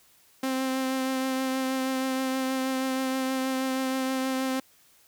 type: tone with vibrato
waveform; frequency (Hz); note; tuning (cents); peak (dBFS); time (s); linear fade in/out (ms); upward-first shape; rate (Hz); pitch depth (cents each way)
sawtooth; 262.5; C4; +6; -22; 0.43-4.6; 5; triangle; 6.3; 18
effects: white hiss -60 dBFS RMS until 5.07 s